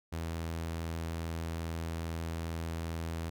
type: tone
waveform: sawtooth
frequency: 82.41 Hz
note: E2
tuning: in tune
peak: -31 dBFS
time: 0.12-3.3 s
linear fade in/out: 10 ms
effects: none